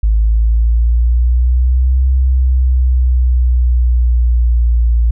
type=linear two-way sweep; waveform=sine; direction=up then down; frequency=53 to 65.2 to 57.6 Hz; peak=-7 dBFS; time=0.03-5.11 s; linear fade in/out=5 ms; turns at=2.07 s; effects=tanh soft clip ceiling -3 dBFS